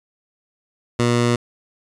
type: tone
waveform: 15% pulse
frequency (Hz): 120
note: B2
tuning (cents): -49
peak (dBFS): -9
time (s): 0.99-1.36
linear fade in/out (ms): 5
effects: resampled to 22050 Hz